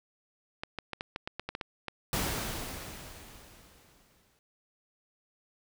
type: clicks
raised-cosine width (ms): 0.3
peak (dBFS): -19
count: 11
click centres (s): 0.635 / 0.787 / 0.933 / 1.009 / 1.161 / 1.275 / 1.396 / 1.49 / 1.551 / 1.612 / 1.883
type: noise with exponential decay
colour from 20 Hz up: pink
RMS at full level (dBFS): -30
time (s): 2.13-4.39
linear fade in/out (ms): 1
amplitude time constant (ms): 490
effects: none